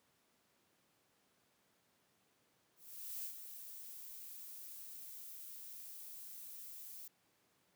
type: noise with ADSR envelope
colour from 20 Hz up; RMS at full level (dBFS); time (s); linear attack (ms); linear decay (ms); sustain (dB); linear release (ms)
violet; -43; 2.76-7.08; 480; 86; -8; 4
effects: pink hiss -75 dBFS RMS until 7.75 s + high-pass 150 Hz 12 dB/octave